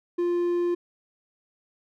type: tone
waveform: triangle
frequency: 349.2 Hz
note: F4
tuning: in tune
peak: -20 dBFS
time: 0.18-0.75 s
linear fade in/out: 10 ms
effects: none